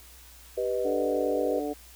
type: chord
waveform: sine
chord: G augmented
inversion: none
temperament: equal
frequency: 392 / 493.9 / 622.3 Hz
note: G4 / B4 / D#5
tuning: 0 / 0 / 0 cents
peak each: -31 / -28 / -32 dBFS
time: 0.57-1.6 s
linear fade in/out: 10 ms
type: harmonic tone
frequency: 146.83 Hz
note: D3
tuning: in tune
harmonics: 2 / 3 / 4 / 5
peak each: -32 / -33 / -37 / -37 dBFS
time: 0.84-1.74 s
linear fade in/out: 20 ms
effects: added 60 Hz sine -52 dBFS peak until 1.95 s + white hiss -52 dBFS RMS until 1.95 s